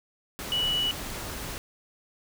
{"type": "tone in noise", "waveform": "sine", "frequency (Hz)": 2946, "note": "F#7", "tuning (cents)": -8, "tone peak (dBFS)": -24, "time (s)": [0.52, 0.91], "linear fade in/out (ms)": 0, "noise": "pink", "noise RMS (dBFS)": -36, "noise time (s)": [0.39, 1.58], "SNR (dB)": 9, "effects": []}